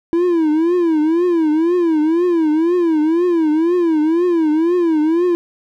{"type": "tone with vibrato", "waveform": "triangle", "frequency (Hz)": 329.6, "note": "E4", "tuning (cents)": 0, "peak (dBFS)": -10, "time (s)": [0.13, 5.35], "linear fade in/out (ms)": 0, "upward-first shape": "triangle", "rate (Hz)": 2, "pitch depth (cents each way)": 170, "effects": []}